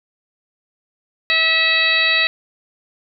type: harmonic tone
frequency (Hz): 648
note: E5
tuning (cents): -30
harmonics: 1 / 2 / 3 / 4 / 5 / 6 / 7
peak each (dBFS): -29 / -28 / -18 / -18 / -29 / -18 / -26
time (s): 1.3-2.27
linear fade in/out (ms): 0
effects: none